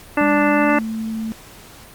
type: harmonic tone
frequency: 293.7 Hz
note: D4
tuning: in tune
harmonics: 1 / 2 / 3 / 4 / 5 / 6 / 7 / 9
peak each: -17 / -20 / -22 / -23 / -24 / -25 / -25 / -27 dBFS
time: 0.17-0.79 s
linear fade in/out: 5 ms
type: tone with pitch glide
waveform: sine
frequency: 203.3 to 221.7 Hz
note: G#3 to A3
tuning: -37 to +13 cents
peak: -22 dBFS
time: 0.21-1.32 s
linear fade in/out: 0 ms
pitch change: +150 cents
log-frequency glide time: 0.51-0.75 s
effects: pink hiss -42 dBFS RMS until 1.94 s + Opus 48 kbps